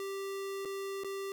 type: tone with dropouts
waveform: square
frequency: 392 Hz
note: G4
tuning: in tune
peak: -37 dBFS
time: 0-1.32 s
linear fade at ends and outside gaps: 1 ms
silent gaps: 0.65-0.655 / 1.036-1.045 s
effects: none